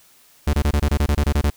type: tone bursts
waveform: 45% pulse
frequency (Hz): 73.3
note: D2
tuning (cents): -3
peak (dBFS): -15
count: 12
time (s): 0.47-1.501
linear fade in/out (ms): 5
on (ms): 63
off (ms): 25
effects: white hiss -53 dBFS RMS until 1.56 s